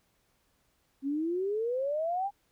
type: exponential sweep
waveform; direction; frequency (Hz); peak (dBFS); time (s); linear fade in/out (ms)
sine; up; 267.3 to 822; -28; 1.02-2.31; 50
effects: pink hiss -72 dBFS RMS until 2.51 s